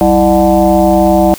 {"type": "tone with frequency modulation", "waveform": "sine", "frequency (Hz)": 464.6, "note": "A#4", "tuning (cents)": -6, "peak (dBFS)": -5, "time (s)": [0.01, 1.34], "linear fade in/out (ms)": 0, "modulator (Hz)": 136, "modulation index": 2.4, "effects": ["white hiss -31 dBFS RMS until 1.38 s"]}